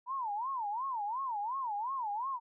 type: tone with vibrato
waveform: sine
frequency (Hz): 942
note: A#5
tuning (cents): +18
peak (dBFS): -33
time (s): 0.06-2.4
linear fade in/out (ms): 50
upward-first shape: sine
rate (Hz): 2.8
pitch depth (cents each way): 260
effects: none